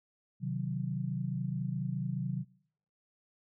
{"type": "chord", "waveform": "sine", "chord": "C diminished", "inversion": "none", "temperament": "equal", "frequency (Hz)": [130.81, 155.56, 185], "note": ["C3", "Eb3", "Gb3"], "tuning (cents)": [0, 0, 0], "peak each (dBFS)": [-35, -37, -36], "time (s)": [0.4, 2.45], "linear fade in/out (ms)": 50, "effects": ["noise-tail reverb RT60 0.7 s tail -25 dB re dry"]}